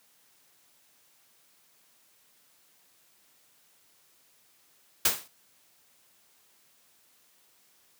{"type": "noise with exponential decay", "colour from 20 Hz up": "white", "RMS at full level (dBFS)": -19, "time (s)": [5.05, 5.28], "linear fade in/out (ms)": 5, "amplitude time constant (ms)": 50, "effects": ["white hiss -64 dBFS RMS until 7.99 s", "high-pass 100 Hz 12 dB/octave"]}